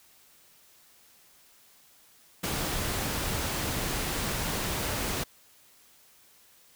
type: noise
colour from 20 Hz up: pink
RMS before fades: -31 dBFS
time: 2.43-5.24 s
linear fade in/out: 10 ms
effects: white hiss -59 dBFS RMS until 6.75 s